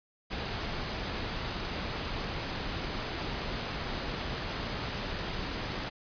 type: noise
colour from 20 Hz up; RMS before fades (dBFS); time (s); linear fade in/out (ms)
pink; -35; 0.3-5.9; 20
effects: resampled to 11025 Hz